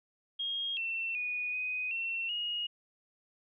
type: tone with pitch steps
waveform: sine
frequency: 3253 / 2692 / 2467 / 2500 / 2708 / 2876 Hz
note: G#7 / E7 / D#7 / D#7 / E7 / F#7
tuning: -37 / +36 / -15 / +8 / +46 / -50 cents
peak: -32 dBFS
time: 0.39-2.67 s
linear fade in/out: 10 ms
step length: 380 ms
effects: none